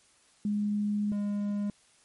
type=tone pair in turn; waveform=sine / triangle; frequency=207.3 / 204.6 Hz; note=G#3 / G#3; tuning=-3 / -26 cents; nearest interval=unison; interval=23 cents; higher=first; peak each=-26 dBFS; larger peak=neither; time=0.45-1.12 / 1.12-1.7 s; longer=first; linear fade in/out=2 ms; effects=white hiss -63 dBFS RMS until 2.04 s + MP3 48 kbps